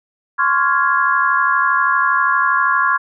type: chord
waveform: sine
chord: Db major seventh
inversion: third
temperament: equal with one note detuned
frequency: 1046.5 / 1119 / 1396.9 / 1661.2 Hz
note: C6 / Db6 / F6 / Ab6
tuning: 0 / +16 / 0 / 0 cents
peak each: -18 dBFS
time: 0.38-2.98 s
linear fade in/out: 20 ms
effects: none